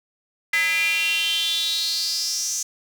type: tone with high-pass filter sweep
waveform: square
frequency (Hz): 183.6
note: F#3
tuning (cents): -13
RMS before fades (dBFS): -23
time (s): 0.53-2.63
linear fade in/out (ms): 5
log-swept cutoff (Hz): 2000 to 6400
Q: 7.3
effects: none

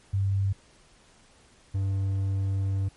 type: tone pair in turn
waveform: sine / triangle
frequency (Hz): 98 / 97.21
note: G2 / G2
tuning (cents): 0 / -14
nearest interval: unison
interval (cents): 14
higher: first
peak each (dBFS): -22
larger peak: neither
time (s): 0.13-0.53 / 1.74-2.89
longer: second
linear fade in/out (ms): 10
effects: pink hiss -58 dBFS RMS until 2.96 s + MP3 48 kbps

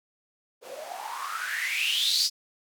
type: noise with band-pass filter sweep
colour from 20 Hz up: blue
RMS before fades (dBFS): -29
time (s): 0.61-2.3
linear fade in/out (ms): 50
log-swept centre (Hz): 460 to 5100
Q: 9.4
effects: none

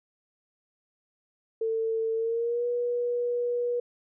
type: tone with pitch glide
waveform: sine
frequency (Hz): 448.4 to 483.4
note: A4 to B4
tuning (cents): +33 to -37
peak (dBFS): -25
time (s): 1.61-3.8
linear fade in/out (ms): 5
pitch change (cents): +130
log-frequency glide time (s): 2.16-2.66
effects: none

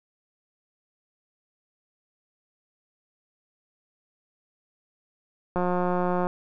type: click train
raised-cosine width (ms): 1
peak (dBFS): -13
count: 128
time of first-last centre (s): 5.56-6.269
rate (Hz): 179
effects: none

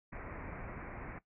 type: low-pass noise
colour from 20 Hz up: pink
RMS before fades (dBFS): -45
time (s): 0.12-1.19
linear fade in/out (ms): 10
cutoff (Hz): 2400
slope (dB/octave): 96
effects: noise-tail reverb RT60 0.1 s tail -17 dB re dry

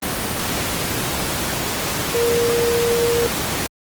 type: tone in noise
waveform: sine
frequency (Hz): 471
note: A#4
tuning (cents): +18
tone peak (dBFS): -16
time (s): 2.14-3.27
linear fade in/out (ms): 10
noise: pink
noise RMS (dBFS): -22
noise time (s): 0.02-3.67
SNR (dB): +3
effects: high-pass 80 Hz 12 dB/octave + Opus 24 kbps

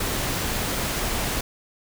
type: noise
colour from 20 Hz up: pink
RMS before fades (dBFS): -26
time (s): 0-1.41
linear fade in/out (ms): 5
effects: none

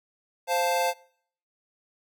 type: chord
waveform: square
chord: F major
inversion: second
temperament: equal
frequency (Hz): 523.3 / 698.5 / 880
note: C5 / F5 / A5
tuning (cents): 0 / 0 / 0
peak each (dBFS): -28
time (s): 0.47-0.94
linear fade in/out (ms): 50
effects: noise-tail reverb RT60 0.6 s tail -24 dB re dry

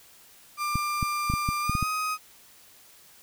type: tone with pitch glide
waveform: 35% pulse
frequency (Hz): 1191 to 1256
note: D6 to D#6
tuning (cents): +24 to +16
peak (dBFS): -25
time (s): 0.57-2.18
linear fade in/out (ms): 50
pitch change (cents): +92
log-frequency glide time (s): 1.61-1.86
type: clicks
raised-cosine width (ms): 5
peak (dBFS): -15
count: 8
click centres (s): 0.756 / 1.028 / 1.3 / 1.338 / 1.489 / 1.696 / 1.752 / 1.827
effects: white hiss -54 dBFS RMS until 3.22 s

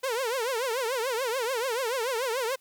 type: tone with vibrato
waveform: sawtooth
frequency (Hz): 489.8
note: B4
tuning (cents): -14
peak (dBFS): -23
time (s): 0.03-2.56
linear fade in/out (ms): 10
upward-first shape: triangle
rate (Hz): 6.9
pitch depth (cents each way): 220
effects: white hiss -65 dBFS RMS until 2.6 s

